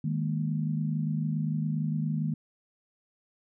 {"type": "chord", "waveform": "sine", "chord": "D# suspended fourth", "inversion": "none", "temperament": "equal with one note detuned", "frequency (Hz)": [155.56, 206, 233.1], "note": ["D#3", "G#3", "A#3"], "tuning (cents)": [0, -14, 0], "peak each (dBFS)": [-28, -34, -34], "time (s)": [0.04, 2.34], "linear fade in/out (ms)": 5, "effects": []}